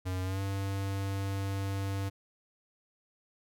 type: tone with pitch glide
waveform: square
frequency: 92.5 to 97.94 Hz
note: F#2 to G2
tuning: 0 to -1 cents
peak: -32 dBFS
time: 0.05-2.1 s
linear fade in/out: 20 ms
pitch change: +99 cents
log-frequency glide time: 0.23-0.41 s
effects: none